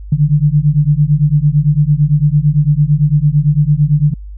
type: beating tone pair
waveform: sine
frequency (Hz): 143.8 / 152.7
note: D3 / D#3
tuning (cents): -36 / -32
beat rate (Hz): 8.9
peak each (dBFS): -11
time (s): 0.12-4.14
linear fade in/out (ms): 5
effects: added 50 Hz sine -26 dBFS peak until 4.37 s